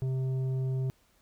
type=tone with tanh clipping; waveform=sine; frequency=131 Hz; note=C3; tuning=2 cents sharp; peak=-29 dBFS; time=0.02-0.9 s; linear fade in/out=0 ms; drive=8 dB; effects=pink hiss -67 dBFS RMS until 1.21 s